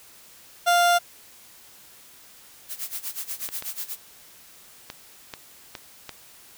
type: tone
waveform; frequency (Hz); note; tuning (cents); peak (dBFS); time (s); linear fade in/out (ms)
30% pulse; 698.5; F5; 0; -14; 0.66-0.99; 20
type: noise with tremolo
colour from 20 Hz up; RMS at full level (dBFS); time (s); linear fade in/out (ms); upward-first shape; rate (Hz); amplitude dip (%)
blue; -30; 2.68-3.97; 50; sine; 8.2; 90
type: clicks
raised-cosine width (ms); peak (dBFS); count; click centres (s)
0.2; -17; 6; 3.489 / 3.624 / 4.901 / 5.338 / 5.752 / 6.093
effects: white hiss -50 dBFS RMS until 6.57 s